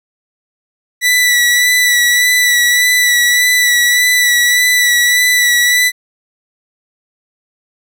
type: tone with vibrato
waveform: sawtooth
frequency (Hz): 1963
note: B6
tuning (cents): -11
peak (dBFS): -5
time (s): 1.01-5.92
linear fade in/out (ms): 50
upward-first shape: sine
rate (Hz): 1.7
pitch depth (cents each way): 24
effects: none